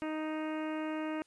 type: harmonic tone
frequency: 311.1 Hz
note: D#4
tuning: in tune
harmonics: 1 / 2 / 3 / 4 / 5 / 6 / 7 / 8 / 9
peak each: -35 / -41 / -45 / -47 / -49 / -51 / -52 / -53 / -54 dBFS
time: 0.02-1.22 s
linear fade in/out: 0 ms
effects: white hiss -69 dBFS RMS until 1.26 s + resampled to 22050 Hz